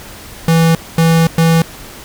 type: tone bursts at uneven times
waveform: square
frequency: 164.4 Hz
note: E3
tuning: 4 cents flat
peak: -8 dBFS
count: 3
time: 0.48-0.75 / 0.98-1.27 / 1.38-1.62 s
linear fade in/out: 2 ms
effects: pink hiss -33 dBFS RMS until 2.04 s